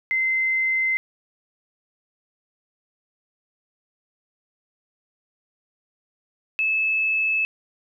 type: tone pair in turn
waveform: sine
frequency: 2069 / 2607 Hz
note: C7 / E7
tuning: -20 / -20 cents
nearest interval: major third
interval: 400 cents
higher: second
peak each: -19 dBFS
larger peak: neither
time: 0.11-0.97 / 6.59-7.45 s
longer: neither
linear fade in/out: 0 ms
effects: 10-bit